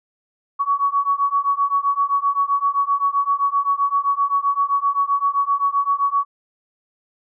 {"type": "beating tone pair", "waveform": "sine", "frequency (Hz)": [1120, 1127.7], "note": ["C#6", "C#6"], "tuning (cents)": [18, 29], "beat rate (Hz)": 7.7, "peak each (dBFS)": [-20, -19], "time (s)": [0.59, 6.25], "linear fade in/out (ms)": 20, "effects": []}